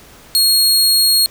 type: tone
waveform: sawtooth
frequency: 4294 Hz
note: C8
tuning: 44 cents sharp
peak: -7 dBFS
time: 0.35-1.26 s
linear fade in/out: 0 ms
effects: pink hiss -42 dBFS RMS until 1.3 s